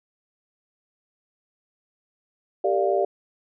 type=chord; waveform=sine; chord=G minor seventh; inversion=none; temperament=equal with one note detuned; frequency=392 / 456.6 / 587.3 / 698.5 Hz; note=G4 / Bb4 / D5 / F5; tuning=0 / -36 / 0 / 0 cents; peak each=-23 / -28 / -24 / -25 dBFS; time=2.64-3.05 s; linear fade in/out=5 ms; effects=none